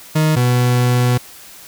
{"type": "tone pair in turn", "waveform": "40% pulse", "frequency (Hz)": [155.56, 123.47], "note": ["D#3", "B2"], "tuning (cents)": [0, 0], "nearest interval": "major third", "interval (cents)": 400, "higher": "first", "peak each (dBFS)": -11, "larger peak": "neither", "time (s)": [[0.15, 0.36], [0.36, 1.18]], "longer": "second", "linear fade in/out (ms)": 10, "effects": ["white hiss -39 dBFS RMS until 1.67 s"]}